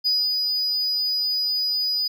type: tone with ADSR envelope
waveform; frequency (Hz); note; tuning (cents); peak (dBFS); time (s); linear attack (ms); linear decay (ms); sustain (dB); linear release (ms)
triangle; 4948; D#8; -10; -15; 0.04-2.08; 27; 250; -4; 9
effects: tanh soft clip ceiling -14 dBFS